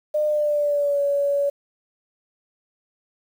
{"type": "tone with pitch glide", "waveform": "sine", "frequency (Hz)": [604, 566.8], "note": ["D5", "C#5"], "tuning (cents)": [48, 38], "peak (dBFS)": -18, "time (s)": [0.14, 1.5], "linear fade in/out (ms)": 10, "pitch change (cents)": -110, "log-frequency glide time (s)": [0.27, 1], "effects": ["8-bit"]}